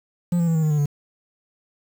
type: tone with pitch steps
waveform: triangle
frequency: 174.61 / 169.25 / 164.05 / 159.01 / 154.13 / 149.4 / 144.81 Hz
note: F3 / E3 / E3 / D#3 / D#3 / D3 / D3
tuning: 0 / +46 / -8 / +38 / -16 / +30 / -24 cents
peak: -15 dBFS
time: 0.32-0.859 s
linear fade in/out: 5 ms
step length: 77 ms
effects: 7-bit